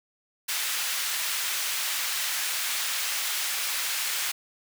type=high-pass noise; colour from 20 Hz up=pink; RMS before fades=-29 dBFS; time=0.48-4.32 s; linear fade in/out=10 ms; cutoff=1800 Hz; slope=12 dB/octave; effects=none